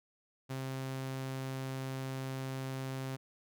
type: tone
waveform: sawtooth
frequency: 132.6 Hz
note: C3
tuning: 23 cents sharp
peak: -33 dBFS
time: 0.49-3.17 s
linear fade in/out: 20 ms
effects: none